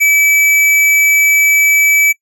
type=tone; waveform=square; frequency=2300 Hz; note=D7; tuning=37 cents flat; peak=-8 dBFS; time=0-2.13 s; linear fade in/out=20 ms; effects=noise-tail reverb RT60 0.1 s tail -22 dB re dry